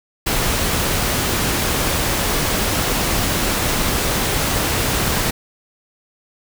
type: noise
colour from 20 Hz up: pink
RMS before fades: -19 dBFS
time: 0.26-5.31 s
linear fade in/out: 10 ms
effects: none